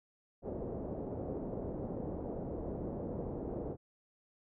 white low-pass noise, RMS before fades -40 dBFS, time 0.42-3.77 s, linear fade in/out 50 ms, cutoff 550 Hz, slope 24 dB/octave, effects none

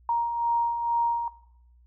sine beating tone pair, 936 / 938.2 Hz, A#5 / A#5, +7 / +11 cents, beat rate 2.2 Hz, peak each -33 / -24 dBFS, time 0.09-1.28 s, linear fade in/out 2 ms, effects noise-tail reverb RT60 0.7 s tail -17 dB re dry + added 60 Hz sine -54 dBFS peak until 1.86 s

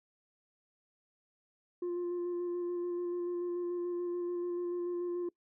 sine tone with vibrato, 351.2 Hz, F4, 10 cents sharp, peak -30 dBFS, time 1.82-5.29 s, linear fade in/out 5 ms, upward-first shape square, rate 6.9 Hz, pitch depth 12 cents each way, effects noise-tail reverb RT60 0.1 s tail -24 dB re dry + tanh soft clip ceiling -32 dBFS

